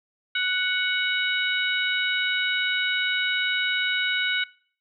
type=harmonic tone with a mistuned harmonic; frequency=740 Hz; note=F#5; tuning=in tune; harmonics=2 / 3 / 4 / 5; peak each=-26 / -28 / -29 / -30 dBFS; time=0.35-4.44 s; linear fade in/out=5 ms; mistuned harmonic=5; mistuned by=+45 cents; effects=noise-tail reverb RT60 0.5 s tail -22 dB re dry